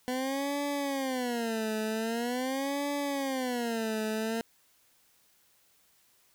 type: tone with vibrato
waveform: 20% pulse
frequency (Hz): 249.4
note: B3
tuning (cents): +17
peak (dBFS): -25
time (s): 0.08-4.41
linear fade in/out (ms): 0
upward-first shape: sine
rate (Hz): 0.44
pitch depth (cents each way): 240
effects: white hiss -66 dBFS RMS until 6.34 s